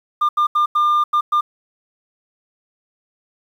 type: tone bursts at uneven times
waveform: sine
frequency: 1200 Hz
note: D6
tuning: 37 cents sharp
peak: -10 dBFS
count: 6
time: 0.21-0.29 / 0.37-0.47 / 0.55-0.66 / 0.75-1.04 / 1.13-1.21 / 1.32-1.41 s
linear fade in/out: 10 ms
effects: tanh soft clip ceiling -12 dBFS + 8-bit